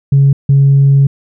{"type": "tone pair in turn", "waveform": "sine", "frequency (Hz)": [138.59, 138.59], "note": ["C#3", "C#3"], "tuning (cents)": [0, 0], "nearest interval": "unison", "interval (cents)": 0, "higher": "neither", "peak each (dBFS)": -3, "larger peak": "neither", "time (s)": [[0.12, 0.33], [0.49, 1.07]], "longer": "second", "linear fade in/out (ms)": 5, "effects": ["tanh soft clip ceiling -1 dBFS"]}